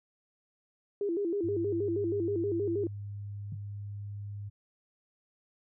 sine tone with vibrato, 370 Hz, F#4, in tune, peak -28 dBFS, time 1.01-2.87 s, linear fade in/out 2 ms, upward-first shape square, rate 6.3 Hz, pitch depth 160 cents each way
sine tone with pitch glide, 101.1 to 101.92 Hz, G#2 to G#2, -46 to -32 cents, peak -37 dBFS, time 1.43-4.5 s, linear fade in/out 20 ms, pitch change +14 cents, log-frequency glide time 1.57-4.08 s
sine tone with exponential decay, 144.9 Hz, D3, 23 cents flat, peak -32 dBFS, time 3.52-3.6 s, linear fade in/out 5 ms, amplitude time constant 17 ms
effects none

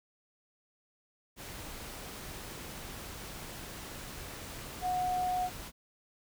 sine tone in noise, 730 Hz, F#5, 24 cents flat, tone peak -29 dBFS, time 4.81-5.5 s, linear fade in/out 50 ms, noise pink, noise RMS -44 dBFS, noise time 1.36-5.72 s, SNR +12 dB, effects none

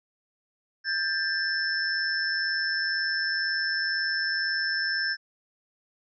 sine tone cluster, 1592 / 1754 / 5300 Hz, G6 / A6 / E8, +26 / -6 / +9 cents, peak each -27 / -33 / -30 dBFS, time 0.84-5.17 s, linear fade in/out 50 ms, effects none

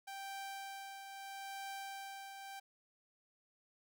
sawtooth tone with tremolo, 784 Hz, G5, in tune, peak -39 dBFS, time 0.07-2.6 s, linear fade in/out 10 ms, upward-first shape triangle, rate 0.77 Hz, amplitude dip 50%, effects none

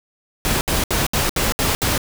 pink noise bursts, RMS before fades -19 dBFS, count 7, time 0.45-1.978 s, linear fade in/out 0 ms, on 160 ms, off 68 ms, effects none

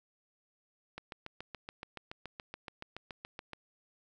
click train, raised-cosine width 0.3 ms, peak -26 dBFS, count 19, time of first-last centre 0.98-3.533 s, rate 7.05 Hz, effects none

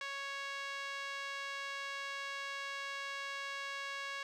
5% pulse tone with band-pass filter, 554.4 Hz, C#5, in tune, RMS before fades -42 dBFS, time 0.01-4.23 s, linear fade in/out 2 ms, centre 1500 Hz, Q 1.1, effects none

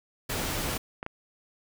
pink noise, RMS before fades -31 dBFS, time 0.29-0.78 s, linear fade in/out 10 ms
clicks, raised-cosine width 0.5 ms, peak -20 / -20 dBFS, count 2, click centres 1.029 / 1.064 s
effects none

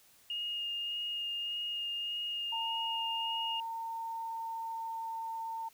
sine tone with vibrato, 2843 Hz, F7, 30 cents sharp, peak -34 dBFS, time 0.3-3.6 s, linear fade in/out 2 ms, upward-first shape sine, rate 1.7 Hz, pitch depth 11 cents each way
sine tone with pitch glide, 910 to 904.2 Hz, A#5 to A5, -42 to +47 cents, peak -36 dBFS, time 2.52-5.69 s, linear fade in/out 10 ms, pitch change -11 cents, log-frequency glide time 4.04-5.27 s
effects white hiss -63 dBFS RMS until 5.73 s

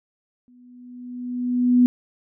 sine tone with exponential growth, 246.9 Hz, B3, in tune, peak -10 dBFS, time 0.48-1.86 s, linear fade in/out 0 ms, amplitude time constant 300 ms, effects none

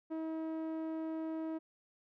sawtooth tone with low-pass filter, 320 Hz, D#4, 49 cents sharp, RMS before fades -39 dBFS, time 0.1-1.59 s, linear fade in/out 20 ms, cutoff 750 Hz, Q 0.52, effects none

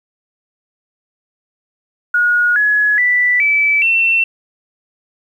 sine tone with pitch steps, 1445 / 1688.9 / 1973.9 / 2307 / 2696 Hz, F#6 / G#6 / B6 / D7 / E7, -41 / +29 / -1 / -31 / +38 cents, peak -10 dBFS, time 2.14-4.24 s, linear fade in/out 5 ms, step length 420 ms, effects 8-bit

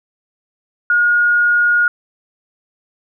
sine tone, 1435 Hz, F6, 47 cents sharp, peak -10 dBFS, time 0.9-1.88 s, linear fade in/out 2 ms, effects none

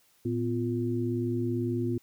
sine tone cluster, 113.6 / 251.3 / 349.2 Hz, A#2 / B3 / F4, -44 / +30 / 0 cents, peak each -31 dBFS, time 0.25-1.98 s, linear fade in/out 5 ms, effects white hiss -65 dBFS RMS until 2.02 s

